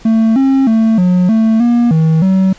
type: tone with pitch steps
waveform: triangle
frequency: 223.3 / 269 / 223 / 180.6 / 222.2 / 238.2 / 159.9 / 189.7 Hz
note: A3 / C4 / A3 / F#3 / A3 / A#3 / D#3 / F#3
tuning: +26 / +48 / +23 / -42 / +17 / +38 / +48 / +43 cents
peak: -5 dBFS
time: 0.05-2.53 s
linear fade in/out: 5 ms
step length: 310 ms
effects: pink hiss -40 dBFS RMS until 2.58 s + resampled to 16000 Hz